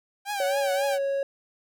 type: tone with vibrato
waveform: sawtooth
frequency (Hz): 784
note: G5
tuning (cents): 0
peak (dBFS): -24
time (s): 0.25-0.99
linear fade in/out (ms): 50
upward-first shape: triangle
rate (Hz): 3.7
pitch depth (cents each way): 120
type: tone with pitch glide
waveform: triangle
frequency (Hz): 559 to 551.9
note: C#5 to C#5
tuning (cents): +14 to -8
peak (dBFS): -22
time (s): 0.4-1.23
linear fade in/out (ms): 2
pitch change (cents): -22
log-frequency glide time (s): 0.92-1.02
effects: none